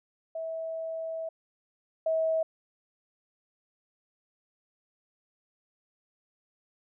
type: tone pair in turn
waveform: sine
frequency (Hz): 650 / 644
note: E5 / E5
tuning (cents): -24 / -41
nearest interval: unison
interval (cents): 17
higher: first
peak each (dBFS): -32 / -24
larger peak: second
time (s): 0.35-1.29 / 2.06-2.43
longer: first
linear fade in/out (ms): 5
effects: none